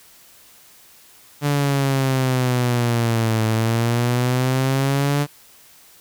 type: exponential two-way sweep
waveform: sawtooth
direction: down then up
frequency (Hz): 145.9 to 110 to 145.9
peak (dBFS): -13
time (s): 1.41-5.27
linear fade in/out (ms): 50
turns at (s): 3.45
effects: white hiss -49 dBFS RMS until 6 s